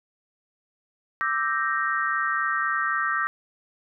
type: chord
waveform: sine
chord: E half-diminished seventh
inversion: third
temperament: equal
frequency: 1174.7 / 1318.5 / 1568 / 1864.7 Hz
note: D6 / E6 / G6 / Bb6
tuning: 0 / 0 / 0 / 0 cents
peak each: -28 dBFS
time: 1.21-3.27 s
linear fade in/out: 0 ms
effects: none